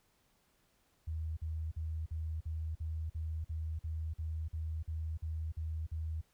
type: tone bursts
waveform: sine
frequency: 79.5 Hz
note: D#2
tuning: 38 cents sharp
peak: -35 dBFS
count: 15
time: 1.07-6.214 s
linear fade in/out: 10 ms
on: 300 ms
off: 46 ms
effects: pink hiss -73 dBFS RMS until 6.33 s